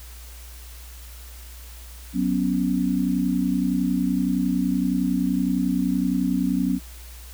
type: chord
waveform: sine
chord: F# suspended fourth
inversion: none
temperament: just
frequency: 185 / 246.7 / 277.5 Hz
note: F#3 / B3 / C#4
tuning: 0 / -2 / +2 cents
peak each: -24 dBFS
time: 2.13-6.8 s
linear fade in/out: 50 ms
effects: added 60 Hz sine -39 dBFS peak until 7.33 s + white hiss -46 dBFS RMS until 7.33 s